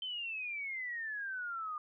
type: exponential sweep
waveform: sine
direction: down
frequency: 3109 to 1207 Hz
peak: -37 dBFS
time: 0.02-1.78 s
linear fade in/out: 2 ms
effects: none